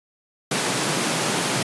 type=high-pass noise; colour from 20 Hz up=pink; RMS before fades=-23 dBFS; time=0.51-1.63 s; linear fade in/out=5 ms; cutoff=120 Hz; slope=96 dB/octave; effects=resampled to 24000 Hz